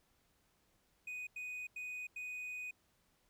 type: tone bursts at uneven times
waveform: triangle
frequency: 2489 Hz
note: D#7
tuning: in tune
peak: -40 dBFS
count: 4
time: 1.07-1.27 / 1.36-1.67 / 1.76-2.07 / 2.16-2.71 s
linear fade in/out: 5 ms
effects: pink hiss -75 dBFS RMS until 3.29 s